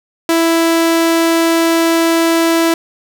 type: tone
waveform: sawtooth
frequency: 330.9 Hz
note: E4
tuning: 7 cents sharp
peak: -6 dBFS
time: 0.29-2.74 s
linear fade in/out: 2 ms
effects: none